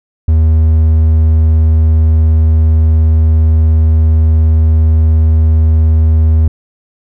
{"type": "tone", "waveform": "triangle", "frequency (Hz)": 79.3, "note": "D#2", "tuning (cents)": 33, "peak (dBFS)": -3, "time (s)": [0.28, 6.48], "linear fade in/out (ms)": 5, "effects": []}